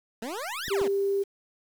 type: exponential two-way sweep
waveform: 20% pulse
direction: up then down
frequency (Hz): 210.3 to 1981 to 210.3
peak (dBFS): -27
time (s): 0.22-0.88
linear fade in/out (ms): 5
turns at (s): 0.67
type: clicks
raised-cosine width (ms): 3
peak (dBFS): -26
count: 2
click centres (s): 0.682 / 0.815
type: tone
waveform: sine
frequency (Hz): 396.2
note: G4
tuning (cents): +18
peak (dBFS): -23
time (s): 0.7-1.24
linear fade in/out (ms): 20
effects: 8-bit